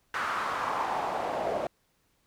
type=noise with band-pass filter sweep; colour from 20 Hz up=pink; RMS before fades=-31 dBFS; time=0.14-1.67 s; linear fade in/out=2 ms; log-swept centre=1400 to 580 Hz; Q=3.3; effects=pink hiss -71 dBFS RMS until 2.26 s